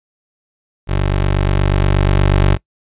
20% pulse tone with level ramp, 48.37 Hz, G1, 22 cents flat, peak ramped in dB -9 to -4 dBFS, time 0.87-2.58 s, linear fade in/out 50 ms, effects noise-tail reverb RT60 0.1 s tail -23 dB re dry + resampled to 8000 Hz

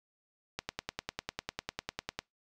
click train, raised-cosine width 0.2 ms, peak -17 dBFS, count 17, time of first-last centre 0.59-2.19 s, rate 10 Hz, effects noise-tail reverb RT60 0.2 s tail -26 dB re dry

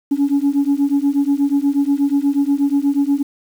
sine beating tone pair, 277.8 / 286.1 Hz, C#4 / D4, +4 / -45 cents, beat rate 8.3 Hz, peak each -15 dBFS, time 0.11-3.23 s, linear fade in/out 10 ms, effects tanh soft clip ceiling -9 dBFS + 7-bit

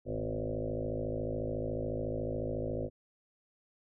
sine tone with frequency modulation, 311.3 Hz, D#4, 1 cent sharp, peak -32 dBFS, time 0.05-2.9 s, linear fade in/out 50 ms, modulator 54 Hz, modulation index 5.2, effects none

